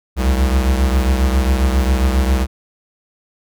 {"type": "beating tone pair", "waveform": "square", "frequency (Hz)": [64.2, 71.6], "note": ["C2", "D2"], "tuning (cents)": [-32, -43], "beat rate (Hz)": 7.4, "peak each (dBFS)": [-14, -20], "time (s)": [0.16, 2.47], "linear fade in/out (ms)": 50, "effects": []}